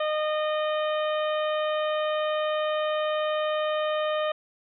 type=harmonic tone; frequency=613 Hz; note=D#5; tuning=26 cents flat; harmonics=1 / 2 / 3 / 4 / 5 / 6; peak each=-25 / -31 / -37 / -41 / -38 / -43 dBFS; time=0-4.32 s; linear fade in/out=5 ms; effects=none